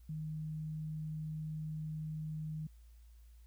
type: tone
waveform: sine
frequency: 155.56 Hz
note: D#3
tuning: in tune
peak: -38 dBFS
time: 0.09-2.67 s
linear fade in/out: 5 ms
effects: added 57 Hz sine -55 dBFS peak until 3.46 s + white hiss -74 dBFS RMS until 3.46 s